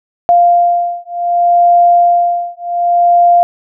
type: beating tone pair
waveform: sine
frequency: 697 / 697.66 Hz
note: F5 / F5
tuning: -4 / -2 cents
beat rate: 0.66 Hz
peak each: -10 dBFS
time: 0.29-3.43 s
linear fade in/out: 0 ms
effects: none